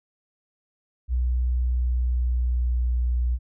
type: tone with pitch glide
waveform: sine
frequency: 61.74 to 60.78 Hz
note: B1 to B1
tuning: 0 to -27 cents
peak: -20 dBFS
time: 1.08-3.39 s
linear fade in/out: 50 ms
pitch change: -27 cents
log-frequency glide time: 1.56-2.98 s
effects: none